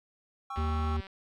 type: chord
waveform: triangle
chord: C# diminished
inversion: second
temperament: just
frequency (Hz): 798.3 / 1108.7 / 1330.5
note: G5 / C#6 / E6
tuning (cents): +31 / 0 / +16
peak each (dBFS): -38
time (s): 0.5-0.97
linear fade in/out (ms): 5
type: click train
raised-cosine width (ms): 0.3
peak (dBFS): -31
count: 99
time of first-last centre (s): 0.56-1.068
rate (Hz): 193
type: harmonic tone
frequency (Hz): 77.78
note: D#2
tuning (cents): 0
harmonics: 1 / 3 / 5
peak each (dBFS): -28 / -38 / -42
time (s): 0.57-1.01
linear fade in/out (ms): 10
effects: none